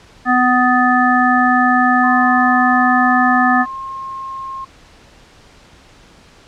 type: harmonic tone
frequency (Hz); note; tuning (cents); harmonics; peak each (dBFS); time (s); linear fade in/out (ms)
249.8; B3; +20; 1 / 3 / 5 / 7; -15 / -15 / -16 / -16; 0.25-3.66; 50
type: tone with pitch glide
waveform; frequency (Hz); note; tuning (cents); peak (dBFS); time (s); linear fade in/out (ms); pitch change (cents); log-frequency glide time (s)
sine; 1051 to 1069.4; C6 to C6; +7 to +37; -24; 2.03-4.65; 10; +30; 3.35-3.81
effects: pink hiss -45 dBFS RMS until 6.47 s + low-pass 6000 Hz 12 dB/octave